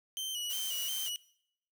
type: tone with vibrato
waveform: sawtooth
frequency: 3019 Hz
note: F#7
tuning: 34 cents sharp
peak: -32 dBFS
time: 0.17-1.16 s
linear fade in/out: 0 ms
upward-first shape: square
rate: 2.8 Hz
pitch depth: 53 cents each way
type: noise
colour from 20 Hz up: blue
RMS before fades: -40 dBFS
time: 0.49-1.1 s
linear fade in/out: 20 ms
effects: noise-tail reverb RT60 0.7 s tail -22 dB re dry